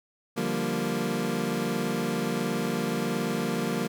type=chord; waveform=25% pulse; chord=G minor seventh; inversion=second; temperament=equal; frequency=146.83 / 174.61 / 196 / 233.1 Hz; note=D3 / F3 / G3 / Bb3; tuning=0 / 0 / 0 / 0 cents; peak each=-32 / -29 / -29 / -26 dBFS; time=0.36-3.88 s; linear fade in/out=20 ms; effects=none